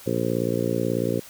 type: harmonic tone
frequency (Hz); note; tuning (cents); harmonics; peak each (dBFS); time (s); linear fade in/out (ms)
58.27; A#1; 0; 2 / 3 / 4 / 5 / 6 / 7 / 8 / 9; -30 / -30 / -30 / -30 / -30 / -30 / -30 / -30; 0.06-1.2; 10
effects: white hiss -45 dBFS RMS until 1.29 s